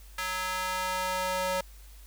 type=tone with high-pass filter sweep; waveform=square; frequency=185 Hz; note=F#3; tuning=in tune; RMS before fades=-31 dBFS; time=0.18-1.61 s; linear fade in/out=5 ms; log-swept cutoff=1400 to 610 Hz; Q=1.5; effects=added 50 Hz sine -47 dBFS peak until 2.06 s + white hiss -57 dBFS RMS until 2.06 s